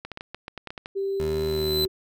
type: clicks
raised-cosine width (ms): 0.3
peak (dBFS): -19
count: 11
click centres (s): 0.05 / 0.117 / 0.174 / 0.209 / 0.346 / 0.481 / 0.577 / 0.673 / 0.705 / 0.778 / 0.859
type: tone with pitch glide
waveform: sine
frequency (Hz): 392 to 377.8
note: G4 to F#4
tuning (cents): 0 to +36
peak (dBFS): -24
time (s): 0.95-1.88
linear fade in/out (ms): 20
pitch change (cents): -64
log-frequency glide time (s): 1.45-1.77
type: tone with exponential growth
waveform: 45% pulse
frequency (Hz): 4028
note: B7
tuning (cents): +33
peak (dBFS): -21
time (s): 0.97-1.85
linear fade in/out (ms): 5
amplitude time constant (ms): 190
type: tone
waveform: 20% pulse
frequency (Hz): 77.1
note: D#2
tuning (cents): -15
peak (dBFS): -25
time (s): 1.2-1.86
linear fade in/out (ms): 0
effects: none